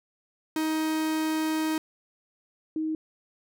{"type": "tone pair in turn", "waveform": ["45% pulse", "sine"], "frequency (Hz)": [314.4, 314.4], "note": ["D#4", "D#4"], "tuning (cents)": [18, 18], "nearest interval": "unison", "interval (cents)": 0, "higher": "neither", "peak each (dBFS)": [-25, -26], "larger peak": "first", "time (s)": [[0.56, 1.78], [2.76, 2.95]], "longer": "first", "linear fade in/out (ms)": 2, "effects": []}